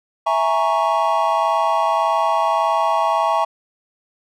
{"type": "chord", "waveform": "triangle", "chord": "A# half-diminished seventh", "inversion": "second", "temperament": "equal", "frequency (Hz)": [659.3, 830.6, 932.3, 1108.7], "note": ["E5", "G#5", "A#5", "C#6"], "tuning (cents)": [0, 0, 0, 0], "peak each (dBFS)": -19, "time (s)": [0.26, 3.45], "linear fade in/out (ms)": 10, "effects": []}